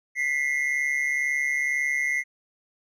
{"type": "tone pair together", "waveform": "triangle", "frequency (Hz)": [1982, 2124], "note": ["B6", "C7"], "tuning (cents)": [6, 25], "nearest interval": "minor second", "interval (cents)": 119, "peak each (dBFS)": -24, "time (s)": [0.15, 2.24], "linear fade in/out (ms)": 50, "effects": ["resampled to 32000 Hz"]}